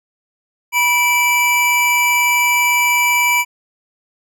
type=tone pair together; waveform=square; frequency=973 / 2323 Hz; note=B5 / D7; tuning=-26 / -20 cents; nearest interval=octave + minor third; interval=1506 cents; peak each=-18 / -14 dBFS; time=0.72-3.45 s; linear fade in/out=50 ms; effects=none